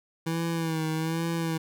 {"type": "tone with vibrato", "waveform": "25% pulse", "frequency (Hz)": 162.5, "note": "E3", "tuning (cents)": -24, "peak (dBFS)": -23, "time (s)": [0.26, 1.58], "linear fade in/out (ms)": 10, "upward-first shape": "sine", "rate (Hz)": 1.2, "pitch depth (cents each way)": 49, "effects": []}